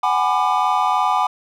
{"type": "chord", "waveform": "triangle", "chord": "G# half-diminished seventh", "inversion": "third", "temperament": "just", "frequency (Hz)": [747.5, 830.6, 996.7, 1196.1], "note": ["F#5", "G#5", "B5", "D6"], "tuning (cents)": [17, 0, 16, 31], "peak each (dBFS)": -19, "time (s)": [0.03, 1.27], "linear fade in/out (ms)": 5, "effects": []}